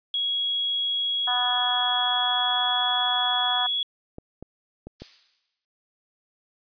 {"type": "tone with pitch glide", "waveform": "sine", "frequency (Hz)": [3322, 3359], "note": ["G#7", "G#7"], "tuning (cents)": [0, 19], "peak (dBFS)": -23, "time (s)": [0.14, 3.83], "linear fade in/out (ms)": 2, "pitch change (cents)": 19, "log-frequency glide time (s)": [1.17, 2.87]}
{"type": "harmonic tone", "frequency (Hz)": 246.9, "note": "B3", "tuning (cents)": 0, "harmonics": [3, 4, 5, 6, 7], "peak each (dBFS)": [-28, -30, -32, -34, -35], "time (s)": [1.27, 3.67], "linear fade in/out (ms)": 10}
{"type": "clicks", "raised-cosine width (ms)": 2, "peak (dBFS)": -25, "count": 4, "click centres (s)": [4.184, 4.426, 4.87, 5.02]}
{"type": "noise with exponential decay", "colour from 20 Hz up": "violet", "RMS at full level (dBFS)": -31, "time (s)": [5, 5.65], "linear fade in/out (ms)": 0, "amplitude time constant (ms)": 140}
{"effects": ["resampled to 11025 Hz"]}